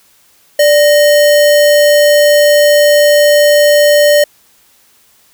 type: tone with sample-and-hold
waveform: sine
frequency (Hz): 587.3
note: D5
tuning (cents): 0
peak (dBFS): -4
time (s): 0.59-4.24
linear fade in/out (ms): 5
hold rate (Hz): 2450
effects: white hiss -49 dBFS RMS until 5.33 s